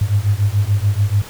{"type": "beating tone pair", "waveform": "sine", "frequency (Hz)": [98.5, 105.4], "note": ["G2", "G#2"], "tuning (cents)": [9, 26], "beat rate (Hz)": 6.9, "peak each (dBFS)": -16, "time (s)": [0.01, 1.22], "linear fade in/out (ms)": 5, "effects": ["pink hiss -36 dBFS RMS until 1.29 s"]}